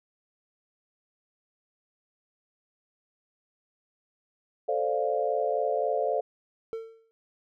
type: chord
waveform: sine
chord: D minor seventh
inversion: second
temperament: equal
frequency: 440 / 523.3 / 587.3 / 698.5 Hz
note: A4 / C5 / D5 / F5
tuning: 0 / 0 / 0 / 0 cents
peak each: -30 dBFS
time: 4.68-6.21 s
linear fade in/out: 10 ms
type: tone with exponential decay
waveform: triangle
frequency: 450.7 Hz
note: A4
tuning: 42 cents sharp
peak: -27 dBFS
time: 6.73-7.11 s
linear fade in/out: 0 ms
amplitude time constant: 82 ms
effects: none